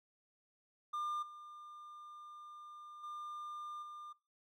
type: tone with level steps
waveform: triangle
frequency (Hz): 1200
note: D6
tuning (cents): +37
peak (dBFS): -35 / -49 / -42 / -46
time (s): 0.93-4.13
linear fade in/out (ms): 10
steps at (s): 1.22 / 3.03 / 3.82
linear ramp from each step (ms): 10
effects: noise-tail reverb RT60 0.3 s tail -21 dB re dry